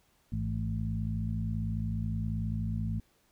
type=harmonic tone with a mistuned harmonic; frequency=54.5 Hz; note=A1; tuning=16 cents flat; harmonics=1 / 2 / 3 / 4; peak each=-36 / -33 / -37 / -37 dBFS; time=0.32-3 s; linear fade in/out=5 ms; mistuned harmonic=2; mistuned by=-66 cents; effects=pink hiss -69 dBFS RMS until 3.31 s